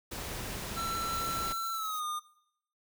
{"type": "noise", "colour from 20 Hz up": "pink", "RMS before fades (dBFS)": -39, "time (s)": [0.11, 1.53], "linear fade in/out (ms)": 10}
{"type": "tone with pitch glide", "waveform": "square", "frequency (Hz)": [1342, 1216.5], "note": ["E6", "D#6"], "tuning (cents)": [31, -39], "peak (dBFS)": -34, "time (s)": [0.76, 2.2], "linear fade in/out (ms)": 20, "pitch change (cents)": -170, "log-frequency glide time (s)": [1.72, 2.05]}
{"type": "noise with tremolo", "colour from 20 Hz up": "violet", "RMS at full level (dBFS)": -44, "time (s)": [1.13, 2], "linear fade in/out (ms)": 0, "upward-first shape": "sine", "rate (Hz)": 9.9, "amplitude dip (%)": 25}
{"effects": ["noise-tail reverb RT60 0.7 s tail -18 dB re dry"]}